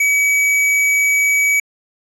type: tone with hard clipping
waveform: sine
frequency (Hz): 2276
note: C#7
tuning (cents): +45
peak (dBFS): -13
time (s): 0-1.6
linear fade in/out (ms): 5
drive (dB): 17
effects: low-pass 12000 Hz 12 dB/octave